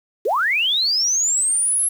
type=linear sweep; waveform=sine; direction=up; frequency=349.2 to 11175 Hz; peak=-16 dBFS; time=0.25-1.89 s; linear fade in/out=10 ms; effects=7-bit